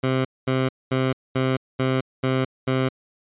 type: tone bursts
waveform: 15% pulse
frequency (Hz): 130.81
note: C3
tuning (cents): 0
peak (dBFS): -13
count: 7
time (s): 0.03-2.89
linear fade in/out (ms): 10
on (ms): 220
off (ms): 220
effects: resampled to 8000 Hz